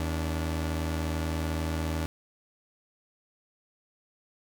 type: tone pair together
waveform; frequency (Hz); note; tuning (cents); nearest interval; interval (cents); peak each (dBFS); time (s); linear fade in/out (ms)
sawtooth; 80.1 / 289.1; E2 / D4; -49 / -27; octave + minor seventh; 2222; -25 / -32; 0-2.06; 0
effects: none